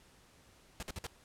pink noise bursts, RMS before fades -41 dBFS, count 4, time 0.8-1.067 s, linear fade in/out 0 ms, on 27 ms, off 53 ms, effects pink hiss -63 dBFS RMS until 1.24 s + low-pass 11000 Hz 12 dB/octave

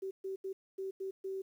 sine tone bursts at uneven times, 384.4 Hz, G4, 34 cents flat, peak -36 dBFS, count 6, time 0.02-0.11 / 0.24-0.36 / 0.44-0.53 / 0.78-0.91 / 1-1.11 / 1.24-1.42 s, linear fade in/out 10 ms, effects 11-bit

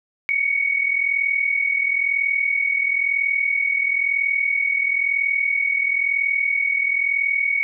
sine tone pair together, 2200 / 2241 Hz, C#7 / C#7, -14 / +18 cents, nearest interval unison, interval 32 cents, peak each -23 / -19 dBFS, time 0.29-7.63 s, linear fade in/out 0 ms, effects none

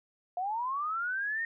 sine linear sweep, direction up, 698.5 to 1864.7 Hz, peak -30 dBFS, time 0.37-1.45 s, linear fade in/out 2 ms, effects none

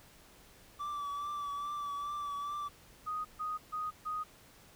triangle tone with vibrato, 1159 Hz, D6, 23 cents flat, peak -34 dBFS, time 0.79-2.69 s, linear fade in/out 20 ms, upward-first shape triangle, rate 2.4 Hz, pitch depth 35 cents each way
sine tone bursts, 1244.5 Hz, D#6, in tune, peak -34 dBFS, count 4, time 3.06-4.24 s, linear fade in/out 20 ms, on 190 ms, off 140 ms
effects pink hiss -59 dBFS RMS until 4.75 s

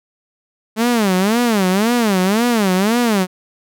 sawtooth tone with vibrato, 211.1 Hz, G#3, 29 cents sharp, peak -9 dBFS, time 0.76-3.27 s, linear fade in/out 50 ms, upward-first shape sine, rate 1.9 Hz, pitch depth 250 cents each way, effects none

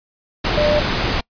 sine tone in noise, 597 Hz, D5, 28 cents sharp, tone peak -14 dBFS, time 0.57-0.8 s, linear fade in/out 10 ms, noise pink, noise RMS -19 dBFS, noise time 0.44-1.21 s, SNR +2 dB, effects noise-tail reverb RT60 0.1 s tail -26 dB re dry + resampled to 11025 Hz

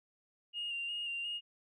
sine tone with vibrato, 2817 Hz, F7, 14 cents sharp, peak -35 dBFS, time 0.53-1.41 s, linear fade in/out 50 ms, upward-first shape square, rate 2.8 Hz, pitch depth 23 cents each way, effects tanh soft clip ceiling -31 dBFS

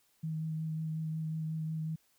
sine tone with vibrato, 158.4 Hz, D#3, 31 cents sharp, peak -33 dBFS, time 0.23-1.96 s, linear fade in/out 10 ms, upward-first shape sine, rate 5.5 Hz, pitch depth 14 cents each way, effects white hiss -71 dBFS RMS until 2.18 s

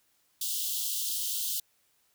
white high-pass noise, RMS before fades -32 dBFS, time 0.41-1.6 s, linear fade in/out 5 ms, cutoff 2900 Hz, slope 96 dB/octave, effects white hiss -70 dBFS RMS until 2.14 s

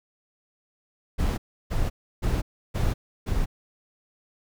brown noise bursts, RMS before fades -24 dBFS, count 5, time 1.18-3.46 s, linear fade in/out 20 ms, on 200 ms, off 320 ms, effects none

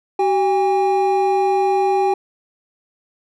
triangle tone pair together, 381.3 / 808 Hz, G4 / G#5, -48 / -48 cents, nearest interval octave + minor second, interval 1300 cents, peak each -15 dBFS, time 0.19-2.14 s, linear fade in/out 5 ms, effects none

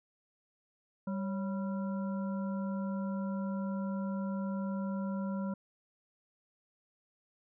harmonic tone with a mistuned harmonic, 196 Hz, G3, in tune, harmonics 1 / 3 / 5 / 7, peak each -33 / -43 / -47 / -50 dBFS, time 1.07-5.54 s, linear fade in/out 5 ms, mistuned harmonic 3, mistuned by -100 cents, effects none

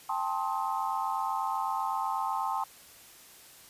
sine chord, A half-diminished seventh, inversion third, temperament just, 792 / 880 / 1056 / 1267.2 Hz, G5 / A5 / C6 / Eb6, +18 / 0 / +16 / +31 cents, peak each -34 / -33 / -33 / -38 dBFS, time 0.09-2.64 s, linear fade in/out 5 ms, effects white hiss -53 dBFS RMS until 3.69 s + resampled to 32000 Hz

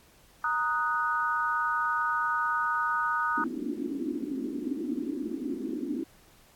sine chord, D# minor, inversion second, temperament equal, 932.3 / 1244.5 / 1480 Hz, A#5 / D#6 / F#6, 0 / 0 / 0 cents, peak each -32 / -28 / -30 dBFS, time 0.44-3.44 s, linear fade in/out 2 ms
pink band-pass noise, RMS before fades -33 dBFS, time 3.37-6.04 s, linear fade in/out 10 ms, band 250 to 330 Hz, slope 48 dB/octave
effects pink hiss -59 dBFS RMS until 6.55 s + AAC 64 kbps

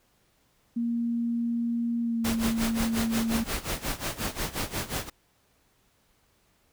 sine tone with pitch glide, 234.5 to 227.3 Hz, A#3 to A#3, +11 to -43 cents, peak -25 dBFS, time 0.76-3.44 s, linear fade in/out 10 ms, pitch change -54 cents, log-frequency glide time 2.02-2.28 s
pink noise with tremolo, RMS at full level -29 dBFS, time 2.24-5.1 s, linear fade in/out 10 ms, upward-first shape sine, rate 5.6 Hz, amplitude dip 85%
effects pink hiss -67 dBFS RMS until 6.72 s

